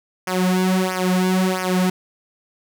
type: tone with flanger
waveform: sawtooth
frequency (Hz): 185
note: F#3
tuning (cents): 0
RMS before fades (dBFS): -19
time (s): 0.27-1.9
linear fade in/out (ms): 5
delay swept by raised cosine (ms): 0.25 to 3.85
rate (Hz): 1.5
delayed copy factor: -1
effects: none